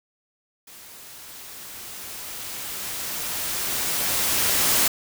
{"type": "noise with level ramp", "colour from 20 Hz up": "white", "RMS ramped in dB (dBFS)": [-45, -19], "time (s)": [0.67, 4.88], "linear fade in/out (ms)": 5, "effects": []}